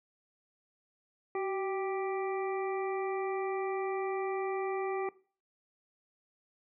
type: harmonic tone with a mistuned harmonic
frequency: 392 Hz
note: G4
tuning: in tune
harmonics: 1 / 2 / 3 / 5 / 6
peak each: -32 / -38 / -42 / -46 / -48 dBFS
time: 1.35-5.09 s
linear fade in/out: 2 ms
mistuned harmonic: 1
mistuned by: -52 cents
effects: noise-tail reverb RT60 0.4 s tail -20 dB re dry